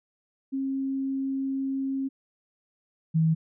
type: tone pair in turn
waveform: sine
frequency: 269.4 / 160.7 Hz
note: C#4 / E3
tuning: -49 / -44 cents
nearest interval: major sixth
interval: 895 cents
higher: first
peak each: -26 / -19 dBFS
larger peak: second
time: 0.52-2.09 / 3.14-3.35 s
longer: first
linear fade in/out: 20 ms
effects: none